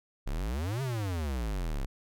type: exponential two-way sweep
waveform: square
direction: up then down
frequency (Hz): 30.99 to 138.59 to 30.99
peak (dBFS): -31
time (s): 0.26-1.86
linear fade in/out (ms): 10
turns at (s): 0.82
effects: none